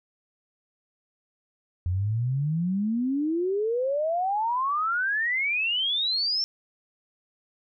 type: exponential sweep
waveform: sine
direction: up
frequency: 86.3 to 5470 Hz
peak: -23 dBFS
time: 1.86-6.44 s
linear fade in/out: 0 ms
effects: none